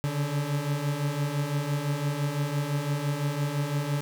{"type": "beating tone pair", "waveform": "40% pulse", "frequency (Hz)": [140.4, 146.3], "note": ["C#3", "D3"], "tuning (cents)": [22, -6], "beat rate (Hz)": 5.9, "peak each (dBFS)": [-31, -27], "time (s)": [0.04, 4.01], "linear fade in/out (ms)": 0, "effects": ["10-bit"]}